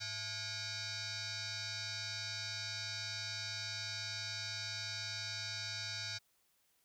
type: tone with frequency modulation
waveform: sine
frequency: 104 Hz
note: G#2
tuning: 3 cents sharp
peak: -39 dBFS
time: 0-6.19 s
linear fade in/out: 20 ms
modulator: 769 Hz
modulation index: 7.3
effects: white hiss -75 dBFS RMS until 6.84 s